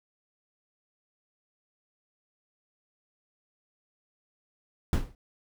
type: noise with exponential decay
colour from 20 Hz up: brown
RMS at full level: -18 dBFS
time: 4.93-5.15 s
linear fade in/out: 1 ms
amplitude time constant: 46 ms
effects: none